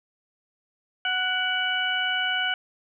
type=harmonic tone with a mistuned harmonic; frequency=740 Hz; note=F#5; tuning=in tune; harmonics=1 / 2 / 3 / 4; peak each=-32 / -26 / -32 / -27 dBFS; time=1.05-2.54 s; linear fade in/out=2 ms; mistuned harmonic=3; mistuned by=+44 cents; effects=none